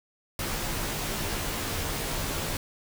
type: noise with comb filter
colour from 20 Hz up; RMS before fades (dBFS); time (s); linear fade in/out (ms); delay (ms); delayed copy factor
pink; -31; 0.39-2.57; 2; 16; -0.95
effects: none